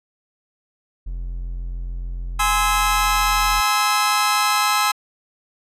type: tone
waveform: triangle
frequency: 43.45 Hz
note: F1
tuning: 8 cents flat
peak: -23 dBFS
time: 1.06-3.61 s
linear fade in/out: 10 ms
type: chord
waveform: sawtooth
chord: Ab augmented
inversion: none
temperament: just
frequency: 830.6 / 1038.3 / 1297.8 Hz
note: Ab5 / C6 / E6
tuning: 0 / -14 / -27 cents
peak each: -18 / -18 / -16 dBFS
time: 2.39-4.92 s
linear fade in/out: 10 ms
effects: resampled to 32000 Hz